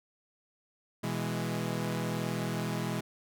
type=chord; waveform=sawtooth; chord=E major; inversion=second; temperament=equal; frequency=123.47 / 164.81 / 207.7 Hz; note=B2 / E3 / G#3; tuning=0 / 0 / 0 cents; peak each=-32 / -31 / -32 dBFS; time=1.03-3.01 s; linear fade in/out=10 ms; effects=none